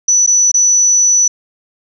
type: tone with dropouts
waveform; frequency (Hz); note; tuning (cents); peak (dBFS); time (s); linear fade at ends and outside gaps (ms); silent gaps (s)
sine; 5950; F#8; +9; -7; 0.08-1.28; 5; 0.264-0.274 / 0.517-0.541
effects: none